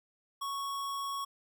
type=tone; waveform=square; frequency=1108.7 Hz; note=C#6; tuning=in tune; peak=-35 dBFS; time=0.41-1.25 s; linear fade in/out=10 ms; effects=none